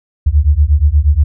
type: beating tone pair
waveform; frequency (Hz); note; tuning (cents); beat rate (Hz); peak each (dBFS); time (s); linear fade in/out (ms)
sine; 69.7 / 78.1; C#2 / D#2; +10 / +7; 8.4; -10; 0.26-1.24; 10
effects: none